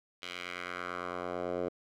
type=tone with band-pass filter sweep; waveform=10% pulse; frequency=89 Hz; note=F2; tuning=33 cents sharp; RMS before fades=-38 dBFS; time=0.22-1.69 s; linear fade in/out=10 ms; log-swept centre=3100 to 500 Hz; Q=1.7; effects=none